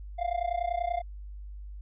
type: tone with amplitude modulation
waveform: triangle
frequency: 698.5 Hz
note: F5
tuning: in tune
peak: -22 dBFS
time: 0.18-1.02 s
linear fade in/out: 20 ms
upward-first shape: sine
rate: 30.3 Hz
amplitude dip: 90%
effects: added 50 Hz sine -39 dBFS peak until 1.81 s + resampled to 8000 Hz